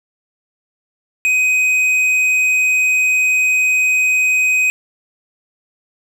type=tone with tanh clipping; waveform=sine; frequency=2511 Hz; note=D#7; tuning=15 cents sharp; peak=-13 dBFS; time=1.25-4.7 s; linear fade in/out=0 ms; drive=8 dB; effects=none